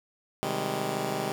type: chord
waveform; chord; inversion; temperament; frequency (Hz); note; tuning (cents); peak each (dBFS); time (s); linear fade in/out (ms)
10% pulse; Ab major seventh; first; just; 129.78 / 155.74 / 194.67 / 207.7; C3 / Eb3 / G3 / Ab3; -14 / +2 / -12 / 0; -27; 0.43-1.32; 0
effects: none